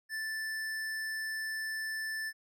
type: tone with hard clipping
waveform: sine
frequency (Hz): 1760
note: A6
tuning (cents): 0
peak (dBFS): -36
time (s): 0.09-2.33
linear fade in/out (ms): 50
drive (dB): 15
effects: none